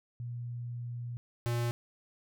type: tone pair in turn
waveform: sine / square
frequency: 120.2 / 118.96 Hz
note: B2 / A#2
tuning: -46 / +36 cents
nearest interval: unison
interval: 18 cents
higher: first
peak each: -36 / -30 dBFS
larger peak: second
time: 0.2-1.17 / 1.46-1.71 s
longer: first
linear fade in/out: 0 ms
effects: none

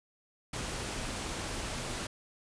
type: noise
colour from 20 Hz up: pink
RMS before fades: -37 dBFS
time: 0.53-2.07 s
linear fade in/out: 5 ms
effects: resampled to 22050 Hz

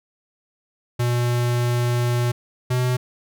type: tone pair in turn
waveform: square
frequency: 121.1 / 125.62 Hz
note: B2 / B2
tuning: -34 / +30 cents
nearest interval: minor second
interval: 64 cents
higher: second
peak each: -19 dBFS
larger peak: neither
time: 0.99-2.32 / 2.7-2.97 s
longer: first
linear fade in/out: 10 ms
effects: none

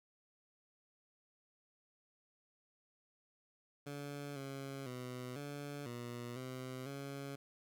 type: tone with pitch steps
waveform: 15% pulse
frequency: 143.3 / 137.1 / 125.5 / 143.9 / 120.4 / 128.8 / 139.3 Hz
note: D3 / C#3 / B2 / D3 / B2 / C3 / C#3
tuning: -42 / -19 / +28 / -35 / -44 / -27 / +9 cents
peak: -37 dBFS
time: 3.86-7.36 s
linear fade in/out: 10 ms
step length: 500 ms
effects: none

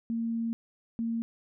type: tone pair in turn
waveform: sine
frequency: 229.5 / 229.5 Hz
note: A#3 / A#3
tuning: -27 / -27 cents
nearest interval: unison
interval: 0 cents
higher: neither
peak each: -28 / -28 dBFS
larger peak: neither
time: 0.1-0.53 / 0.99-1.22 s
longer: first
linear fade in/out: 0 ms
effects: none

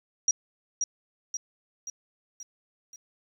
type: tone with echo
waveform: sine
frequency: 5740 Hz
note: F8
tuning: 47 cents sharp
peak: -19 dBFS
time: 0.28-0.31 s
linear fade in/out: 2 ms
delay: 530 ms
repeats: 5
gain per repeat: -5 dB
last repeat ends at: 2.96 s
effects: 10-bit

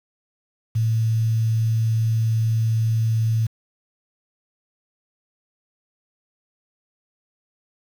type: tone with quantisation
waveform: sine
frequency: 112.2 Hz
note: A2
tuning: 34 cents sharp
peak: -17 dBFS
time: 0.75-3.47 s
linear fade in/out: 10 ms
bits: 7
effects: none

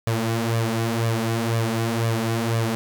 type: tone with flanger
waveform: sawtooth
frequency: 114.2 Hz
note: A#2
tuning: 35 cents flat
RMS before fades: -23 dBFS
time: 0.07-2.75 s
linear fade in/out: 0 ms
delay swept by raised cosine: 1.7 to 6.1 ms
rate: 2 Hz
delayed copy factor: +0.7
effects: none

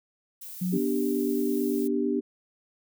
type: noise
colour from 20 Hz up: violet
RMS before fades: -41 dBFS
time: 0.41-1.88 s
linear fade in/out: 10 ms
type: tone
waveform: sine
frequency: 181.3 Hz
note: F#3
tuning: 35 cents flat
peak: -25 dBFS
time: 0.61-0.78 s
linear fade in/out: 10 ms
type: chord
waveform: sine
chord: G major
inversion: first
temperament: just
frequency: 245 / 294 / 392 Hz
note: B3 / D4 / G4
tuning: -14 / +2 / 0 cents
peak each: -28 dBFS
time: 0.72-2.21 s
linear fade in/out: 20 ms
effects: none

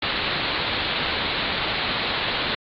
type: low-pass noise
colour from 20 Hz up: white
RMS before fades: -25 dBFS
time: 0.02-2.55 s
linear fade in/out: 5 ms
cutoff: 4300 Hz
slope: 96 dB/octave
effects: AAC 64 kbps

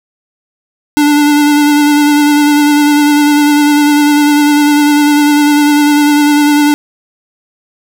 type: tone with vibrato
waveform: square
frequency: 293.7 Hz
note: D4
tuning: in tune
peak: -6 dBFS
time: 0.97-6.74 s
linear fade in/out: 0 ms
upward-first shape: sine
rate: 10 Hz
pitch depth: 22 cents each way
effects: none

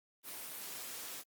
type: high-pass noise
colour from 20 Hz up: white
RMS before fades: -45 dBFS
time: 0.23-1.24 s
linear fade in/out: 50 ms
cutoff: 160 Hz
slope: 12 dB/octave
effects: Opus 32 kbps

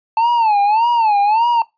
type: tone with vibrato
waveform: triangle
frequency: 878 Hz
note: A5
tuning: 4 cents flat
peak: -9 dBFS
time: 0.17-1.62 s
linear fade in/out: 2 ms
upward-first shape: sine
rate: 1.7 Hz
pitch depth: 150 cents each way
effects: noise-tail reverb RT60 0.2 s tail -20 dB re dry + resampled to 11025 Hz

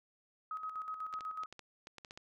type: tone with tremolo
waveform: sine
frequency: 1268 Hz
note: D#6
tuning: 32 cents sharp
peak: -37 dBFS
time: 0.51-1.46 s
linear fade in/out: 2 ms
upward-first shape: square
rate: 8.1 Hz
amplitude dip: 55%
type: clicks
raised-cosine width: 0.2 ms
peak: -31 dBFS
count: 10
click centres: 1.139 / 1.208 / 1.435 / 1.526 / 1.593 / 1.871 / 1.983 / 2.048 / 2.109 / 2.175 s
effects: none

